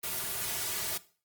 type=noise with comb filter; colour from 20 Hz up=white; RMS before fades=-34 dBFS; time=0.03-0.98 s; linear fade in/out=10 ms; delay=3.8 ms; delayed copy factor=-0.95; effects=noise-tail reverb RT60 0.4 s tail -17 dB re dry + Opus 24 kbps